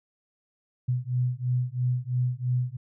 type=beating tone pair; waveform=sine; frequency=123.47 / 126.47 Hz; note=B2 / B2; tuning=0 / +42 cents; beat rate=3 Hz; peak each=-27 dBFS; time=0.88-2.77 s; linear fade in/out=10 ms; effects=none